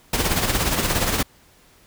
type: noise with tremolo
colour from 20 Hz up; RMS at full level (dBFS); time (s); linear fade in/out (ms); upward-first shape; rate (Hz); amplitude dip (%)
pink; -19; 0.13-1.23; 5; sine; 17; 55
effects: pink hiss -54 dBFS RMS until 1.86 s